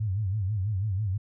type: tone with vibrato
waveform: sine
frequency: 100.6 Hz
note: G2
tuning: 45 cents sharp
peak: -25 dBFS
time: 0-1.18 s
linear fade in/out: 10 ms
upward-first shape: sine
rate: 6.1 Hz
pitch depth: 160 cents each way
effects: none